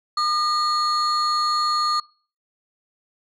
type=tone pair together; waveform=sine; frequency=1213 / 4323 Hz; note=D#6 / C#8; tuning=-44 / -44 cents; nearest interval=octave + minor seventh; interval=2200 cents; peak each=-18 / -22 dBFS; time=0.17-2 s; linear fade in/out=5 ms; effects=noise-tail reverb RT60 0.4 s tail -24 dB re dry + tanh soft clip ceiling -16 dBFS